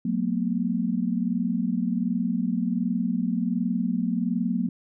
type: tone cluster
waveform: sine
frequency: 183.2 / 223.1 / 244.4 Hz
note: F#3 / A3 / B3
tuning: -17 / +24 / -18 cents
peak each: -27 dBFS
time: 0.05-4.69 s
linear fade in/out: 5 ms
effects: none